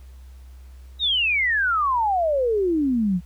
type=exponential sweep; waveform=sine; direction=down; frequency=3843 to 168.8 Hz; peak=-18 dBFS; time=0.99-3.21 s; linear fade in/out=50 ms; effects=added 64 Hz sine -40 dBFS peak until 3.25 s + pink hiss -59 dBFS RMS until 3.25 s